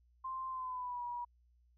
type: tone with pitch glide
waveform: sine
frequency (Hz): 1046.5 to 965.2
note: C6 to B5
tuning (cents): 0 to -40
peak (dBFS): -38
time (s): 0.24-1.25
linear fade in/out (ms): 10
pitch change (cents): -140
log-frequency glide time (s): 0.49-1.04
effects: added 60 Hz sine -66 dBFS peak until 1.77 s